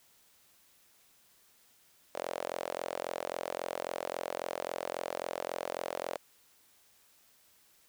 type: tone with high-pass filter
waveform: sawtooth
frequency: 43.69 Hz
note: F1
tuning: 1 cent sharp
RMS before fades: -38 dBFS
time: 2.14-6.18 s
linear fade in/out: 20 ms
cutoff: 570 Hz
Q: 3.5
effects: white hiss -65 dBFS RMS until 7.88 s